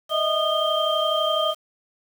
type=tone cluster; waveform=sine; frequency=616 / 648 / 1229 / 3161 Hz; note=D#5 / E5 / D#6 / G7; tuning=-17 / -30 / -22 / +14 cents; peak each=-25 dBFS; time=0.09-1.55 s; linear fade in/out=50 ms; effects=7-bit

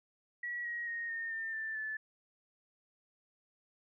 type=tone with pitch steps; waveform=sine; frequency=1927 / 1895 / 1863.5 / 1832.6 / 1802.1 / 1772.2 / 1742.7 Hz; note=B6 / A#6 / A#6 / A#6 / A6 / A6 / A6; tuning=-43 / +28 / -1 / -30 / +41 / +12 / -17 cents; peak=-36 dBFS; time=0.43-1.97 s; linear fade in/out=5 ms; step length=220 ms; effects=none

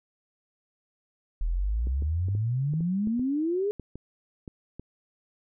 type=exponential sweep; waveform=sine; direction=up; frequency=38.16 to 423.4 Hz; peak=-24 dBFS; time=1.41-3.71 s; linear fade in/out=0 ms
type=clicks; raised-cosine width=3 ms; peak=-26 dBFS; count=12; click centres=1.871 / 2.023 / 2.285 / 2.351 / 2.737 / 2.807 / 3.073 / 3.195 / 3.797 / 3.956 / 4.478 / 4.796 s
effects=none

